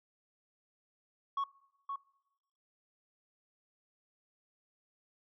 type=tone with echo; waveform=sine; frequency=1108.7 Hz; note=C#6; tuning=in tune; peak=-28 dBFS; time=1.37-1.44 s; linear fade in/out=5 ms; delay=520 ms; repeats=1; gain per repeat=-7 dB; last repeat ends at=1.96 s; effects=noise-tail reverb RT60 1.0 s tail -24 dB re dry + tanh soft clip ceiling -30 dBFS